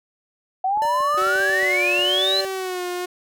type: exponential sweep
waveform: sine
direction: up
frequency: 740 to 4186 Hz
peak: -18 dBFS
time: 0.64-2.41 s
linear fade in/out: 5 ms
type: clicks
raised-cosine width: 1 ms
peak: -26 dBFS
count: 11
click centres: 0.774 / 0.852 / 1.005 / 1.145 / 1.219 / 1.269 / 1.356 / 1.402 / 1.497 / 1.63 / 1.993 s
type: tone with pitch glide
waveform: square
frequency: 587.3 to 581.6 Hz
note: D5 to D5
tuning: 0 to -17 cents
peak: -26 dBFS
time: 0.82-2.45 s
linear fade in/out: 0 ms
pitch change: -17 cents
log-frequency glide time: 0.93-1.43 s
type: tone with vibrato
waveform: sawtooth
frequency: 370.6 Hz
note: F#4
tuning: 3 cents sharp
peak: -21 dBFS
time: 1.17-3.06 s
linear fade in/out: 10 ms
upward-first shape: sine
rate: 1 Hz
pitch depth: 66 cents each way
effects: none